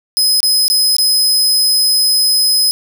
sawtooth tone with dropouts, 5060 Hz, D#8, 28 cents sharp, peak -7 dBFS, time 0.17-2.71 s, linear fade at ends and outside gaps 0 ms, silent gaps 0.404-0.43 / 0.681-0.7 / 0.966-0.984 s, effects none

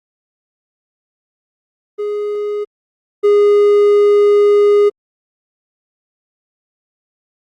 triangle tone pair in turn, 415.3 / 411.2 Hz, G#4 / G#4, 0 / -17 cents, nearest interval unison, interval 17 cents, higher first, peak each -15 / -5 dBFS, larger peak second, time 1.98-2.65 / 3.23-4.9 s, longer second, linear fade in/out 20 ms, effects Opus 24 kbps

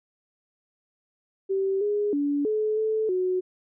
sine tone with pitch steps, 387.3 / 413.7 / 287.2 / 429.8 / 436.7 / 368 Hz, G4 / G#4 / D4 / A4 / A4 / F#4, -21 / -7 / -39 / -41 / -13 / -9 cents, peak -22 dBFS, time 1.49-3.41 s, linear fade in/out 20 ms, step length 320 ms, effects none

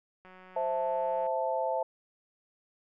click train, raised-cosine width 0.5 ms, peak -38 dBFS, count 189, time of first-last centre 0.25-1.266 s, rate 185 Hz
sine chord, A minor, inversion first, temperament equal, 523.3 / 659.3 / 880 Hz, C5 / E5 / A5, 0 / 0 / 0 cents, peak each -32 dBFS, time 0.56-1.83 s, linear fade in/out 5 ms
effects none

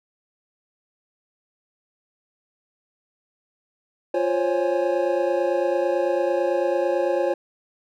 triangle tone cluster, 350.1 / 529 / 558 / 827 Hz, F4 / C5 / C#5 / G#5, +4 / +19 / +11 / -8 cents, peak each -23 / -22 / -22 / -28 dBFS, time 4.14-7.34 s, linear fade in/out 5 ms, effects none

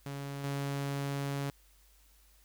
sawtooth tone with level steps, 140.1 Hz, C#3, 19 cents sharp, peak -34 / -29 dBFS, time 0.06-1.5 s, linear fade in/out 2 ms, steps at 0.44 s, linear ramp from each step 2 ms, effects added 50 Hz sine -62 dBFS peak until 2.44 s + white hiss -66 dBFS RMS until 2.44 s

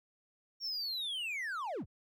triangle linear sweep, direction down, 5588 to 37.4 Hz, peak -34 dBFS, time 0.6-1.86 s, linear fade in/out 50 ms, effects none

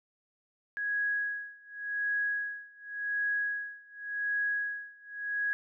sine tone with tremolo, 1661.2 Hz, G#6, in tune, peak -27 dBFS, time 0.77-5.53 s, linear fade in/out 0 ms, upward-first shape sine, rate 0.89 Hz, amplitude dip 95%, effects none

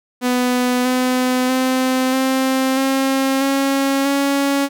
sawtooth tone with pitch steps, 248.7 / 253.5 / 258.4 / 263.3 / 268.4 / 273.6 / 278.8 Hz, B3 / B3 / C4 / C4 / C4 / C#4 / C#4, +12 / +45 / -21 / +11 / +44 / -23 / +10 cents, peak -11 dBFS, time 0.21-4.69 s, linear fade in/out 50 ms, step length 640 ms, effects none

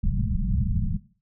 pink low-pass noise, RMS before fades -24 dBFS, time 0.03-0.97 s, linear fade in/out 10 ms, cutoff 210 Hz, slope 96 dB/octave, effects noise-tail reverb RT60 0.4 s tail -17 dB re dry

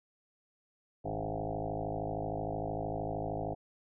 sine tone with frequency modulation, 407.9 Hz, G#4, 31 cents flat, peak -33 dBFS, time 1.04-3.55 s, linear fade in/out 20 ms, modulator 53.1 Hz, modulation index 6.8, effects none

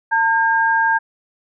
sine tone pair together, 903 / 1609 Hz, A5 / G6, +45 / +45 cents, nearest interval minor seventh, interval 1000 cents, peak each -16 dBFS, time 0.11-0.99 s, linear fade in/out 20 ms, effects none

